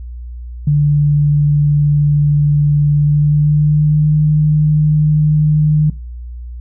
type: tone with pitch glide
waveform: sine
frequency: 146.83 to 152.1 Hz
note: D3 to D#3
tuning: 0 to -39 cents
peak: -8 dBFS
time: 0.67-5.9 s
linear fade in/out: 5 ms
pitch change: +61 cents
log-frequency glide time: 2.92-4.13 s
effects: noise-tail reverb RT60 0.3 s tail -20 dB re dry + added 60 Hz sine -25 dBFS peak until 6.6 s